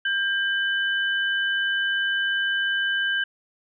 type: tone pair together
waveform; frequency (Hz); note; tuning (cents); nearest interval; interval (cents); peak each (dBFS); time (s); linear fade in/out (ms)
sine; 1591.4 / 3000; G6 / F#7; +26 / +23; major seventh; 1097; -22 / -28; 0.05-3.24; 5
effects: none